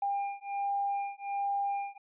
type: beating tone pair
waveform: triangle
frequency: 800 / 801.3 Hz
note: G5 / G5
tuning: +35 / +38 cents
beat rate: 1.3 Hz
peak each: -30 dBFS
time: 0.02-1.98 s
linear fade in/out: 5 ms
effects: tanh soft clip ceiling -26 dBFS + resampled to 8000 Hz